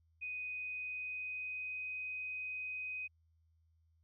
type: tone with pitch glide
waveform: sine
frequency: 2495 to 2509 Hz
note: D#7 to D#7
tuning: +4 to +14 cents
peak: -39 dBFS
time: 0.21-3.08 s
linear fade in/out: 20 ms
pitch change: +10 cents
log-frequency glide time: 0.4-1.89 s
effects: added 81 Hz sine -69 dBFS peak until 4.03 s